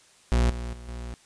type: tone with level steps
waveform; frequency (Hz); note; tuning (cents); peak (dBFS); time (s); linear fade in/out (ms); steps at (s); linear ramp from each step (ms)
40% pulse; 59.9; A#1; +48; -18 / -30 / -39 / -33; 0.32-1.14; 0; 0.5 / 0.73 / 0.88; 2
effects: white hiss -57 dBFS RMS until 1.25 s + resampled to 22050 Hz